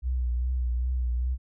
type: tone with vibrato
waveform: sine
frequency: 61.74 Hz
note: B1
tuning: in tune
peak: -24 dBFS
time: 0.02-1.38 s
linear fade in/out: 50 ms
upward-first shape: triangle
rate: 2.5 Hz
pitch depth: 58 cents each way
effects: none